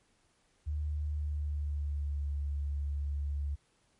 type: tone with pitch glide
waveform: sine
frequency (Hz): 74.8 to 71.59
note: D2 to D2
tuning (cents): +32 to -44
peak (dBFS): -31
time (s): 0.66-3.56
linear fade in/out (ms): 20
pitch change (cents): -76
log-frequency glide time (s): 1.06-2.27
effects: pink hiss -71 dBFS RMS until 3.99 s + MP3 48 kbps